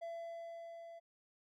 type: tone with level ramp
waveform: triangle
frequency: 672 Hz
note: E5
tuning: 33 cents sharp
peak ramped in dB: -39 to -48 dBFS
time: 0.01-1 s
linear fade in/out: 20 ms
effects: none